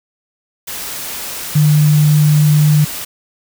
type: tone in noise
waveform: sine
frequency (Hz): 150.6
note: D3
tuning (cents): +44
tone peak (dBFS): -7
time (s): 1.55-2.85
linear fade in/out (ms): 10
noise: white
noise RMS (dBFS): -25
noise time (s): 0.67-3.05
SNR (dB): +15
effects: none